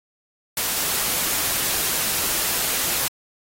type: noise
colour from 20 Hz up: white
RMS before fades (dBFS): -23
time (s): 0.57-3.08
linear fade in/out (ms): 2
effects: AAC 48 kbps